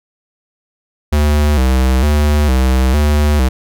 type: tone with vibrato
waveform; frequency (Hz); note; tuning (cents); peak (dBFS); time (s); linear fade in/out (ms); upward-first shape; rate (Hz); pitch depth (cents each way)
square; 69.3; C#2; 0; -10; 1.12-3.49; 10; square; 1.1; 120
effects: none